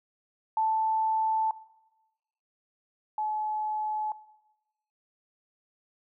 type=tone pair in turn; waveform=sine; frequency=880 / 856.4 Hz; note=A5 / A5; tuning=0 / -47 cents; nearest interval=unison; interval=47 cents; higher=first; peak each=-23 / -27 dBFS; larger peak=first; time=0.57-1.51 / 3.18-4.12 s; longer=neither; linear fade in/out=2 ms; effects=noise-tail reverb RT60 1.0 s tail -19 dB re dry